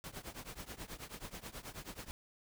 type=noise with tremolo; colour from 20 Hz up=pink; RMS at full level=-44 dBFS; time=0.04-2.11 s; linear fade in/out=0 ms; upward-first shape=triangle; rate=9.3 Hz; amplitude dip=95%; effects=none